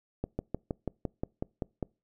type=slowing click train; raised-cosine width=2 ms; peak=-18 dBFS; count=10; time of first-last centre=0.24-1.827 s; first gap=150 ms; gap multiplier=1.04; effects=noise-tail reverb RT60 0.3 s tail -26 dB re dry